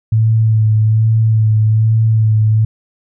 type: tone with vibrato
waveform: sine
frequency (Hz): 110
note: A2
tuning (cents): 0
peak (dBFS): -8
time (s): 0.12-2.65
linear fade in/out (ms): 5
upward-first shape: sine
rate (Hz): 1.2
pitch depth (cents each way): 25
effects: none